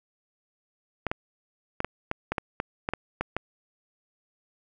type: clicks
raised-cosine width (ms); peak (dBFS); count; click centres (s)
0.5; -12; 12; 1.067 / 1.115 / 1.804 / 1.846 / 2.114 / 2.32 / 2.382 / 2.601 / 2.889 / 2.936 / 3.21 / 3.366
effects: none